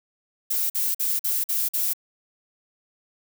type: noise bursts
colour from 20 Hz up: violet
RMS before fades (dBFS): -24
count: 6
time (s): 0.5-1.935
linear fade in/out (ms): 10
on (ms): 200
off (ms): 47
effects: none